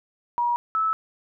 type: tone pair in turn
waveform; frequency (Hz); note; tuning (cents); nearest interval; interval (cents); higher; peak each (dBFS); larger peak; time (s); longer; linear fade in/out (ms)
sine; 957 / 1305.9; A#5 / E6; +45 / -17; perfect fourth; 538; second; -20; neither; 0.38-0.56 / 0.75-0.93; neither; 0
effects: none